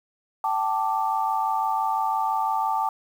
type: chord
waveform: sine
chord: G suspended second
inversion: none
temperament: equal with one note detuned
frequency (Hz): 774.1 / 880 / 1174.7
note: G5 / A5 / D6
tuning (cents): -22 / 0 / 0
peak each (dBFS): -27 / -24 / -28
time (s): 0.44-2.89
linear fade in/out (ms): 2
effects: 8-bit